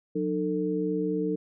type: tone cluster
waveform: sine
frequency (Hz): 180.9 / 303.2 / 447.7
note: F#3 / D#4 / A4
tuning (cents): -39 / -45 / +30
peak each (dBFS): -31 / -29 / -29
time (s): 0.15-1.36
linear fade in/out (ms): 10
effects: none